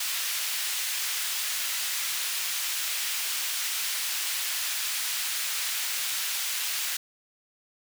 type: high-pass noise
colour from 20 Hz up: pink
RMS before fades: -30 dBFS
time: 0-6.97 s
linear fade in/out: 5 ms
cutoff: 2300 Hz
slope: 12 dB/octave
effects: none